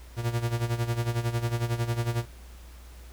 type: tone with tremolo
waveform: 45% pulse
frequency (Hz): 117.8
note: A#2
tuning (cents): +19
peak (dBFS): -23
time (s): 0.16-2.26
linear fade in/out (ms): 50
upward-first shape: sine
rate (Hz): 11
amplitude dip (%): 75
effects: added 60 Hz sine -44 dBFS peak until 3.12 s + pink hiss -54 dBFS RMS until 3.12 s